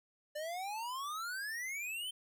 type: exponential sweep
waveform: square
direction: up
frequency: 587.3 to 3136 Hz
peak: -39 dBFS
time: 0.35-2.11 s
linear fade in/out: 10 ms
effects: none